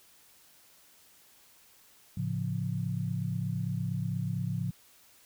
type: chord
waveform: sine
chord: A augmented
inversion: none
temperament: equal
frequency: 110 / 138.59 / 174.61 Hz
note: A2 / C#3 / E#3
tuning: 0 / 0 / 0 cents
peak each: -34 dBFS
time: 2.17-4.71 s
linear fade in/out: 5 ms
effects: white hiss -60 dBFS RMS until 5.25 s